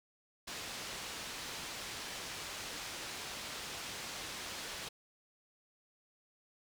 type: low-pass noise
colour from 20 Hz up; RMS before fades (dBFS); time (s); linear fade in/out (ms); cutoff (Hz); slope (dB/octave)
white; -44; 0.47-4.89; 10; 5500; 12
effects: none